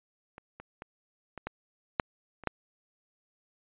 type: clicks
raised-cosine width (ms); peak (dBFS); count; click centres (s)
0.5; -30 / -29 / -26 / -25 / -19 / -9 / -30 / -12; 8; 0.381 / 0.6 / 0.821 / 1.377 / 1.47 / 1.998 / 2.437 / 2.473
effects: resampled to 8000 Hz